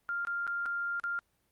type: tone with dropouts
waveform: sine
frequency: 1396.9 Hz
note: F6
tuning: in tune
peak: -31 dBFS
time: 0.09-1.19 s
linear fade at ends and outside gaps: 0 ms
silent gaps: 0.25-0.271 / 0.468-0.476 / 0.657-0.661 / 0.998-1.039 s
effects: pink hiss -74 dBFS RMS until 1.51 s + Opus 32 kbps